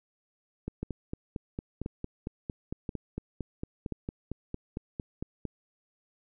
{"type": "two click trains", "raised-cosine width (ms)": 3, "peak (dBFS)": [-20, -21], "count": [4, 22], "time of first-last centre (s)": [[0.83, 3.923], [0.68, 5.453]], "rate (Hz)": [0.97, 4.4], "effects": []}